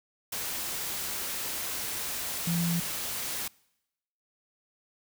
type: tone in noise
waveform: sine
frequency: 170 Hz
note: F3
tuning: 46 cents flat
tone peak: -26 dBFS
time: 2.47-2.8 s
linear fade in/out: 5 ms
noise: white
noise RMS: -34 dBFS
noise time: 0.32-3.48 s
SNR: +5 dB
effects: noise-tail reverb RT60 0.9 s tail -25 dB re dry